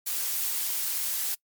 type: noise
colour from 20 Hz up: blue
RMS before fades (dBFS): -29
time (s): 0.06-1.35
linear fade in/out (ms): 10
effects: noise-tail reverb RT60 0.1 s tail -24 dB re dry + MP3 96 kbps